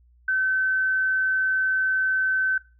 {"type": "tone", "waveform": "sine", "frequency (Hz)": 1531, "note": "G6", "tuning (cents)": -41, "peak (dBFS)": -20, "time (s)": [0.28, 2.58], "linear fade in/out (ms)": 5, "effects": ["noise-tail reverb RT60 0.3 s tail -19 dB re dry", "added 60 Hz sine -54 dBFS peak until 2.79 s"]}